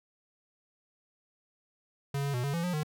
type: tone with pitch steps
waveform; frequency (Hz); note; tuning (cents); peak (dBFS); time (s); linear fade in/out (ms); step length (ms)
square; 140.1 / 141 / 123.1 / 141 / 169.1 / 178.7 / 152.2; C#3 / C#3 / B2 / C#3 / E3 / F3 / D#3; +19 / +30 / -5 / +30 / +44 / +40 / -38; -30; 2.14-2.833; 5; 99
effects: none